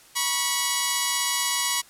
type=tone pair together; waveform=5% pulse; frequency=972.1 / 1108.7 Hz; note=B5 / C#6; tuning=-28 / 0 cents; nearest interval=major second; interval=228 cents; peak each=-12 / -14 dBFS; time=0.15-1.82 s; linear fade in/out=20 ms; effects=white hiss -52 dBFS RMS until 1.89 s + low-pass 12000 Hz 12 dB/octave